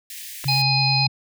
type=high-pass noise; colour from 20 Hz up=white; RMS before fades=-36 dBFS; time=0.1-0.62 s; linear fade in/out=2 ms; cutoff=1700 Hz; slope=96 dB/octave
type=clicks; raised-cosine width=0.3 ms; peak=-18 dBFS; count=2; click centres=0.441 / 0.444 s
type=tone with vibrato; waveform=sine; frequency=135.8 Hz; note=C#3; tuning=35 cents flat; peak=-21 dBFS; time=0.45-1.08 s; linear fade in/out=10 ms; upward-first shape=sine; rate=9.2 Hz; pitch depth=24 cents each way
type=harmonic tone; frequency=830.6 Hz; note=G#5; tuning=in tune; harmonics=1 / 3 / 5 / 6; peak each=-25 / -24 / -21 / -25 dBFS; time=0.48-1.07 s; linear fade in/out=5 ms
effects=none